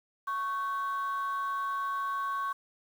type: tone pair together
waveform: sine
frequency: 1108.7 / 1535.1 Hz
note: C#6 / G6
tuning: 0 / -37 cents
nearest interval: tritone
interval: 563 cents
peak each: -29 / -37 dBFS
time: 0.27-2.53 s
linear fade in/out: 10 ms
effects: tanh soft clip ceiling -26 dBFS + 9-bit